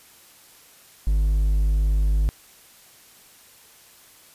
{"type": "tone with hard clipping", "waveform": "triangle", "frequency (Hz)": 51, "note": "G#1", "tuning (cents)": -31, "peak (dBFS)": -18, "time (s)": [1.07, 2.29], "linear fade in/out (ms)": 0, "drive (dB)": 6, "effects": ["white hiss -51 dBFS RMS until 4.34 s", "resampled to 32000 Hz"]}